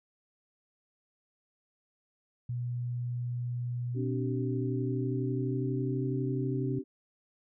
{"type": "tone with pitch glide", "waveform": "sine", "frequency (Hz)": [121.8, 129.04], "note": ["B2", "C3"], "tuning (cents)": [-24, -24], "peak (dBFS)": -31, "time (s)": [2.49, 6.79], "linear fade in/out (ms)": 5, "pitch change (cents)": 100, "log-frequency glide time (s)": [4.64, 6.09]}
{"type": "chord", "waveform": "sine", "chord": "C suspended second", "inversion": "none", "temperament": "equal with one note detuned", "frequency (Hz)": [261.6, 293.7, 383.7], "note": ["C4", "D4", "G4"], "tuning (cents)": [0, 0, -37], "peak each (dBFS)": -36, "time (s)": [3.94, 6.84], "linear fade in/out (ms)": 50}
{"effects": []}